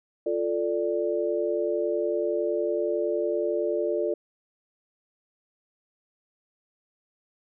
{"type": "chord", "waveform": "sine", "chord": "D minor", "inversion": "first", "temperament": "equal", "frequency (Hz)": [349.2, 440, 587.3], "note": ["F4", "A4", "D5"], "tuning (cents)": [0, 0, 0], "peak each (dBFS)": -28, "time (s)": [0.26, 4.14], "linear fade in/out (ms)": 5, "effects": []}